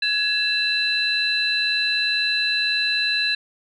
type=tone cluster; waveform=sine; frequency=1680 / 2661 / 4009 Hz; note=G#6 / E7 / B7; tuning=+19 / +16 / +25 cents; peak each=-24 / -24 / -21 dBFS; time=0.02-3.35 s; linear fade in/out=5 ms; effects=tanh soft clip ceiling -10 dBFS